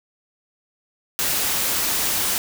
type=noise; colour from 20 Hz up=white; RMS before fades=-22 dBFS; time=1.19-2.38 s; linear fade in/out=0 ms; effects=none